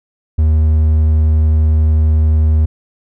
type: tone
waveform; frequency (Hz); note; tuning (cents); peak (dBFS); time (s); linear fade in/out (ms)
triangle; 77.8; D#2; 0; -6; 0.38-2.66; 10
effects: none